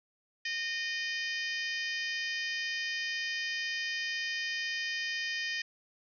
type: harmonic tone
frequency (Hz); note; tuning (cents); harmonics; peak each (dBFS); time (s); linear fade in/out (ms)
614; D#5; -23; 3 / 4 / 5 / 6 / 7 / 8 / 9 / 10; -35 / -39 / -41 / -49 / -49 / -41 / -48 / -50; 0.45-5.62; 5
effects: none